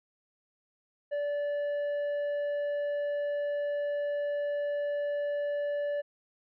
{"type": "tone with tanh clipping", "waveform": "sine", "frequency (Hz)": 580, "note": "D5", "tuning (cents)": -22, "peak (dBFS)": -30, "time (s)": [1.11, 6.02], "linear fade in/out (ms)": 20, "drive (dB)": 6, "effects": []}